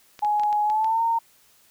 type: clicks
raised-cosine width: 0.2 ms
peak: -22 dBFS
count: 7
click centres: 0.192 / 0.248 / 0.397 / 0.435 / 0.528 / 0.7 / 0.845 s
type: tone with pitch glide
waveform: sine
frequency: 837 to 918 Hz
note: G#5 to A#5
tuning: +13 to -27 cents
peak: -19 dBFS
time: 0.22-1.19 s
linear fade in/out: 10 ms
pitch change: +160 cents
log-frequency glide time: 0.64-1.02 s
effects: white hiss -58 dBFS RMS until 1.7 s